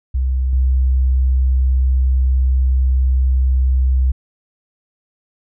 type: tone with level steps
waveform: sine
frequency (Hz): 64.6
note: C2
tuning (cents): -21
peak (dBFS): -14 / -11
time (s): 0.14-4.12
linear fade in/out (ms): 10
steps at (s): 0.53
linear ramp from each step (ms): 2
effects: none